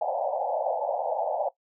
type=band-pass noise; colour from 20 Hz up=pink; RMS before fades=-28 dBFS; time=0.01-1.49 s; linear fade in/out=5 ms; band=530 to 870 Hz; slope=96 dB/octave; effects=noise-tail reverb RT60 0.1 s tail -18 dB re dry